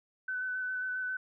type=tone with vibrato; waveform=sine; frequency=1508 Hz; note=F#6; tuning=32 cents sharp; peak=-32 dBFS; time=0.28-1.17 s; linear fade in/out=5 ms; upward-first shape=square; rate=7.4 Hz; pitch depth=13 cents each way; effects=none